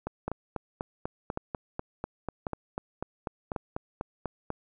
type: two click trains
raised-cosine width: 1 ms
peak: -17 / -18 dBFS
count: 4 / 19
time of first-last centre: 0.28-3.562 / 0.07-4.503 s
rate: 0.914 / 4.06 Hz
effects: none